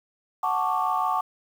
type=chord; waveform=sine; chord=D major seventh; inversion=first; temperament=equal; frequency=740 / 880 / 1108.7 / 1174.7 Hz; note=F#5 / A5 / C#6 / D6; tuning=0 / 0 / 0 / 0 cents; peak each=-27 dBFS; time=0.43-1.21 s; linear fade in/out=5 ms; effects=tanh soft clip ceiling -13 dBFS + 8-bit